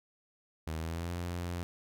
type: tone with pitch glide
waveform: sawtooth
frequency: 79.6 to 87.31 Hz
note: D#2 to F2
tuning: +40 to 0 cents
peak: -31 dBFS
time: 0.67-1.63 s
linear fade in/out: 0 ms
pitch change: +160 cents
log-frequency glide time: 0.77-1.12 s
effects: none